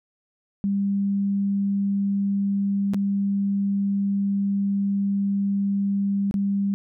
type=tone with dropouts; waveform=sine; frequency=198.9 Hz; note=G3; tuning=25 cents sharp; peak=-20 dBFS; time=0.64-6.74 s; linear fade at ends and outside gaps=0 ms; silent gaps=2.936-2.944 / 6.311-6.341 s; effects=none

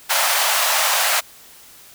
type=high-pass noise; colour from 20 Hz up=pink; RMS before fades=-18 dBFS; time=0.09-1.21 s; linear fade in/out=20 ms; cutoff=610 Hz; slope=48 dB/octave; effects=white hiss -45 dBFS RMS until 1.94 s

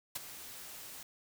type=noise with ADSR envelope; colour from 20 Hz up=white; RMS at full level=-36 dBFS; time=0.15-1.03 s; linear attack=9 ms; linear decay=20 ms; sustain=-12 dB; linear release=3 ms; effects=none

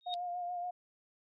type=tone with exponential growth; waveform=sine; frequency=3729 Hz; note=A#7; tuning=in tune; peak=-32 dBFS; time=0.01-0.14 s; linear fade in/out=0 ms; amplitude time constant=28 ms
type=tone with vibrato; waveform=sine; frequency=709 Hz; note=F5; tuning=26 cents sharp; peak=-35 dBFS; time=0.06-0.71 s; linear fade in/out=10 ms; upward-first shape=sine; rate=7 Hz; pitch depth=28 cents each way
effects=MP3 48 kbps

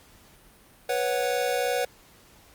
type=chord; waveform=square; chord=B suspended second; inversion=none; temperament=equal with one note detuned; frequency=491.6 / 554.4 / 740 Hz; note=B4 / C#5 / F#5; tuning=-8 / 0 / 0 cents; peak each=-28 / -30 / -30 dBFS; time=0.89-1.85 s; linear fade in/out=5 ms; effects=pink hiss -55 dBFS RMS until 2.54 s + Opus 48 kbps

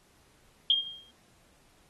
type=tone with exponential decay; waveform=sine; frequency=3219 Hz; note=G7; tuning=45 cents sharp; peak=-19 dBFS; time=0.7-1.11 s; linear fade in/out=2 ms; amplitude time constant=88 ms; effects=pink hiss -64 dBFS RMS until 1.89 s + AAC 32 kbps

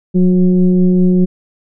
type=tone with frequency modulation; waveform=sine; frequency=182.5 Hz; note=F#3; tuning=24 cents flat; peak=-7 dBFS; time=0.14-1.26 s; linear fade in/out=20 ms; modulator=180 Hz; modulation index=0.72; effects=none

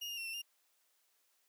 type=tone with pitch steps; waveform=35% pulse; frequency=2850 / 2825 / 2722 / 2691 / 2808 Hz; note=F7 / F7 / F7 / E7 / F7; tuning=+34 / +19 / -45 / +35 / +9 cents; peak=-38 dBFS; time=0.01-0.42 s; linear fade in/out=10 ms; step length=82 ms; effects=white hiss -75 dBFS RMS until 1.48 s + high-pass 400 Hz 12 dB/octave

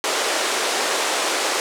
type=band-pass noise; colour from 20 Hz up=pink; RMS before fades=-22 dBFS; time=0.04-1.6 s; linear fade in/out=0 ms; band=380 to 9200 Hz; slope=24 dB/octave; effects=none

